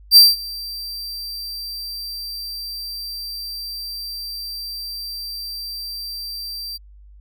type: tone with ADSR envelope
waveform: 45% pulse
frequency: 4699 Hz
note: D8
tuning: in tune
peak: -3 dBFS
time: 0.11-6.78 s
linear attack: 56 ms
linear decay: 190 ms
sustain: -24 dB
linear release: 22 ms
effects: added 50 Hz sine -42 dBFS peak until 7.2 s